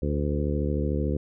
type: harmonic tone with a mistuned harmonic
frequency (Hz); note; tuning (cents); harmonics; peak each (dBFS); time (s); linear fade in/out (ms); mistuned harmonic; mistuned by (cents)
73.42; D2; 0; 1 / 2 / 3 / 4 / 5 / 6 / 7; -27 / -30 / -32 / -33 / -34 / -35 / -35; 0.02-1.17; 5; 7; -15
effects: none